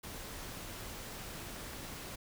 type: noise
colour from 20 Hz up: pink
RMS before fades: -45 dBFS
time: 0.03-2.16 s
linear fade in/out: 10 ms
effects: none